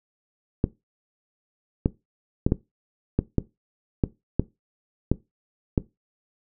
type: clicks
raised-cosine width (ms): 3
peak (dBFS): -6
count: 10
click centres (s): 0.641 / 1.859 / 2.465 / 2.521 / 3.19 / 3.383 / 4.038 / 4.396 / 5.116 / 5.778
effects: noise-tail reverb RT60 0.2 s tail -18 dB re dry